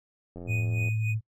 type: click train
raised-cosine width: 2 ms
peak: -28 dBFS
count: 47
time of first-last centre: 0.36-0.885 s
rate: 87.6 Hz
type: tone with vibrato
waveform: sine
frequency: 109.6 Hz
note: A2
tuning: 6 cents flat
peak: -25 dBFS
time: 0.46-1.21 s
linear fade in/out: 50 ms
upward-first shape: triangle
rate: 13 Hz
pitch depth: 23 cents each way
type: tone with tremolo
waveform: triangle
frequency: 2487 Hz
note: D#7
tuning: 1 cent flat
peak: -29 dBFS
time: 0.47-1.15 s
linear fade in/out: 50 ms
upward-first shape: sine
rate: 3.4 Hz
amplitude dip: 85%
effects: noise-tail reverb RT60 0.1 s tail -26 dB re dry